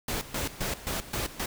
pink noise with tremolo, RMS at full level -31 dBFS, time 0.08-1.46 s, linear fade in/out 5 ms, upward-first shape square, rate 3.8 Hz, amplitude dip 80%, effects none

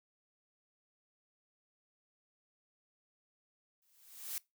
blue noise with exponential growth, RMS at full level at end -37 dBFS, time 3.82-4.38 s, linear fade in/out 1 ms, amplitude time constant 120 ms, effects noise-tail reverb RT60 0.2 s tail -22 dB re dry

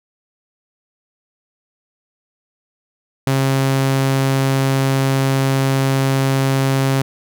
sawtooth tone, 135 Hz, C#3, 45 cents flat, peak -10 dBFS, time 3.27-7.02 s, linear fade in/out 2 ms, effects none

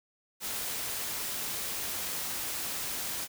white noise, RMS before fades -35 dBFS, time 0.4-3.28 s, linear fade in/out 50 ms, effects none

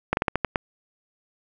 slowing click train, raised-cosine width 0.5 ms, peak -6 dBFS, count 7, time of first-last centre 0.13-0.558 s, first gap 41 ms, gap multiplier 1.22, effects none

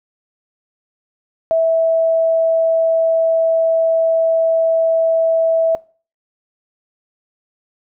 sine tone, 654 Hz, E5, 14 cents flat, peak -11 dBFS, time 1.51-5.75 s, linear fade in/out 0 ms, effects noise-tail reverb RT60 0.4 s tail -22 dB re dry

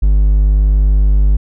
triangle tone, 50.4 Hz, G1, 49 cents sharp, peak -5 dBFS, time 0.02-1.37 s, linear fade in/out 10 ms, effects none

